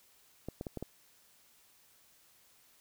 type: clicks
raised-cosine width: 2 ms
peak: -25 dBFS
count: 5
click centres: 0.486 / 0.611 / 0.668 / 0.773 / 0.826 s
effects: white hiss -65 dBFS RMS until 2.8 s